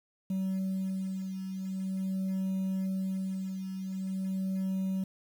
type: beating tone pair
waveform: sine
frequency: 190 / 190.44 Hz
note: F#3 / G3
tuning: +46 / -50 cents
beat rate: 0.44 Hz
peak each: -29 / -36 dBFS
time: 0.3-5.04 s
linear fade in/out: 5 ms
effects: tanh soft clip ceiling -28 dBFS + 9-bit